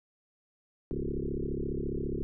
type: tone with frequency modulation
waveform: sine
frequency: 196 Hz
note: G3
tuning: in tune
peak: -30 dBFS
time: 0.91-2.23 s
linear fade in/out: 0 ms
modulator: 34.6 Hz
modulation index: 6.3
effects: none